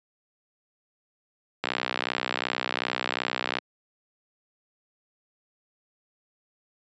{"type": "click train", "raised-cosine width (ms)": 0.3, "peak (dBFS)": -9, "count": 123, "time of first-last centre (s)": [1.64, 3.586], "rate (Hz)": 62.7, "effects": ["high-pass 200 Hz 12 dB/octave", "resampled to 16000 Hz"]}